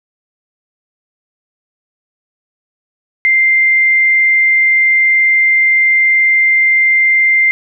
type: tone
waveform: sine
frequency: 2093 Hz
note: C7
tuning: in tune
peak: -7 dBFS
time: 3.25-7.51 s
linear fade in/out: 0 ms
effects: none